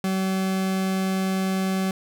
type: tone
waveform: 40% pulse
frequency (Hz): 190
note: F#3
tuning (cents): +46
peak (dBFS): -21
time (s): 0.04-1.91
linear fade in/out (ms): 2
effects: none